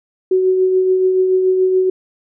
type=tone with tremolo; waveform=sine; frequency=373.2 Hz; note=F#4; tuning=15 cents sharp; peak=-9 dBFS; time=0.31-1.9 s; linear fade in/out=5 ms; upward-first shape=triangle; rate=7 Hz; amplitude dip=40%; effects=none